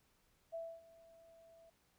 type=tone with ADSR envelope; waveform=sine; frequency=662 Hz; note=E5; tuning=7 cents sharp; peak=-40 dBFS; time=0.52-1.7 s; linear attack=27 ms; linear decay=260 ms; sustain=-20 dB; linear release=8 ms; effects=pink hiss -75 dBFS RMS until 1.98 s